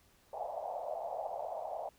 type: band-pass noise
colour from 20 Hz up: pink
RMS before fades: -40 dBFS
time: 0.33-1.89 s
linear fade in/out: 2 ms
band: 600 to 790 Hz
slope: 48 dB/octave
effects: pink hiss -67 dBFS RMS until 1.98 s